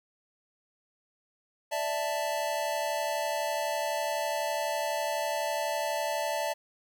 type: chord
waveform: square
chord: D suspended second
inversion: none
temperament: equal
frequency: 587.3 / 659.3 / 880 Hz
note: D5 / E5 / A5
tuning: 0 / 0 / 0 cents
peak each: -34 dBFS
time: 1.71-6.54 s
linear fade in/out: 20 ms
effects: 11-bit

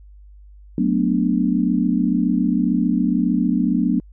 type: chord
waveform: sine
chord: B minor seventh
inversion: second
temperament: equal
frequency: 185 / 220 / 246.9 / 293.7 Hz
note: F#3 / A3 / B3 / D4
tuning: 0 / 0 / 0 / 0 cents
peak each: -21 / -22 / -20 / -22 dBFS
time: 0.78-4 s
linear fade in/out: 2 ms
effects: added 50 Hz sine -41 dBFS peak until 4.12 s

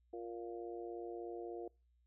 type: harmonic tone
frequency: 116.54 Hz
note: A#2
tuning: in tune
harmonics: 3 / 4 / 5 / 6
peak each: -45 / -47 / -57 / -51 dBFS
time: 0.13-1.68 s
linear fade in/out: 5 ms
effects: noise-tail reverb RT60 0.3 s tail -26 dB re dry + added 60 Hz sine -70 dBFS peak until 2.06 s

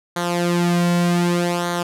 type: tone with flanger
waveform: sawtooth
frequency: 174.2 Hz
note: F3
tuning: 4 cents flat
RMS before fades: -19 dBFS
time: 0.16-1.83 s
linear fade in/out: 5 ms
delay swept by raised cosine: 0.38 to 2.48 ms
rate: 0.65 Hz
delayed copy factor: -0.7
effects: low-pass 12000 Hz 12 dB/octave

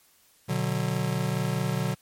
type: chord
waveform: square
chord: B minor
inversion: none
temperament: just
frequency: 123.47 / 148.16 / 185.21 Hz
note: B2 / D3 / F#3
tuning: 0 / +16 / +2 cents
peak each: -30 / -30 / -31 dBFS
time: 0.48-1.95 s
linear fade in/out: 20 ms
effects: white hiss -61 dBFS RMS until 2.01 s + MP3 64 kbps

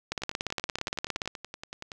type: two click trains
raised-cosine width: 0.2 ms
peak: -12 / -21 dBFS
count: 21 / 19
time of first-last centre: 0.12-1.276 / 0.22-1.918 s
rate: 17.3 / 10.6 Hz
effects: none

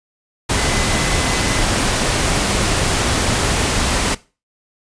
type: tone in noise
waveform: sine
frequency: 2022 Hz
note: B6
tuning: 40 cents sharp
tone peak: -27 dBFS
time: 0.57-1.63 s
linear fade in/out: 10 ms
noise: pink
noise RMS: -17 dBFS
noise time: 0.49-4.15 s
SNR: -13 dB
effects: noise-tail reverb RT60 0.3 s tail -19 dB re dry + resampled to 22050 Hz

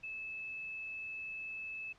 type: tone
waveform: sine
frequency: 2611 Hz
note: E7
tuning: 17 cents flat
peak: -40 dBFS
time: 0.03-1.93 s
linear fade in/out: 10 ms
effects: pink hiss -65 dBFS RMS until 1.98 s + low-pass 5000 Hz 12 dB/octave

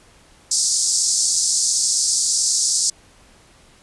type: band-pass noise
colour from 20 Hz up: white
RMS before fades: -19 dBFS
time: 0.51-2.9 s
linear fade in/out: 5 ms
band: 4700 to 8700 Hz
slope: 48 dB/octave
effects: pink hiss -51 dBFS RMS until 3.82 s + resampled to 24000 Hz

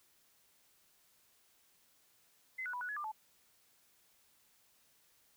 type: tone with pitch steps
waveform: sine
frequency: 2048 / 1473 / 986 / 1472 / 1693 / 1193 / 868 Hz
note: C7 / F#6 / B5 / F#6 / G#6 / D6 / A5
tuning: -38 / -8 / -3 / -9 / +33 / +27 / -24 cents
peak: -38 dBFS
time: 2.58-3.119 s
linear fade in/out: 10 ms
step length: 77 ms
effects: white hiss -70 dBFS RMS until 5.36 s

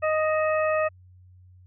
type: harmonic tone with a mistuned harmonic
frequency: 622.3 Hz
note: D#5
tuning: in tune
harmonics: 1 / 2 / 3 / 4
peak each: -22 / -28 / -32 / -34 dBFS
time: 0.02-0.89 s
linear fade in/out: 20 ms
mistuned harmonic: 4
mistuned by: +53 cents
effects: added 91 Hz sine -49 dBFS peak until 1.66 s

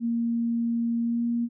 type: tone with pitch glide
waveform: sine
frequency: 233.1 to 235.8 Hz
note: A#3 to A#3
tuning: 0 to +20 cents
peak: -23 dBFS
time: 0-1.49 s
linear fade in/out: 50 ms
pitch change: +20 cents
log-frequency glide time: 1.02-1.24 s
effects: none

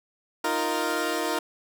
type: chord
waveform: 15% pulse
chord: Eb suspended second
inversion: none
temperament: equal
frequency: 311.1 / 349.2 / 466.2 Hz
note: Eb4 / F4 / Bb4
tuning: 0 / 0 / 0 cents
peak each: -23 dBFS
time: 0.44-1.39 s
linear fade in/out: 5 ms
effects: none

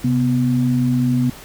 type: tone pair together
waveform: sine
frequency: 130.81 / 247.2 Hz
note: C3 / B3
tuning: 0 / +2 cents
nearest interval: major seventh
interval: 1102 cents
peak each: -18 / -16 dBFS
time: 0.04-1.3 s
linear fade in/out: 5 ms
effects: pink hiss -39 dBFS RMS until 1.44 s

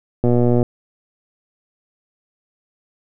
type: click train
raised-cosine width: 2 ms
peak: -4 dBFS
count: 48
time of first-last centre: 0.24-0.628 s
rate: 121 Hz
effects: none

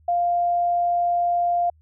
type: tone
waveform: sine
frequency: 698.5 Hz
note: F5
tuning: in tune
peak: -18 dBFS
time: 0.08-1.7 s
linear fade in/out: 5 ms
effects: added 78 Hz sine -53 dBFS peak until 1.81 s

